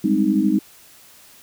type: chord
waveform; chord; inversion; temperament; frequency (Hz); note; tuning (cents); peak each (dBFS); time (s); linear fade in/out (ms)
sine; Ab major seventh; third; equal; 196 / 207.7 / 261.6 / 311.1; G3 / Ab3 / C4 / Eb4; 0 / 0 / 0 / 0; -22 / -20 / -22 / -19; 0.04-0.59; 5
effects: white hiss -48 dBFS RMS until 1.42 s